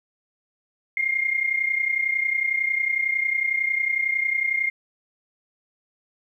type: tone pair together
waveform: sine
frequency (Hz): 2117 / 2148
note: C7 / C7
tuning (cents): +20 / +45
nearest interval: unison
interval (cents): 25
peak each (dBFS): -22 / -26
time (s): 0.97-4.7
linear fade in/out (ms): 2
effects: 10-bit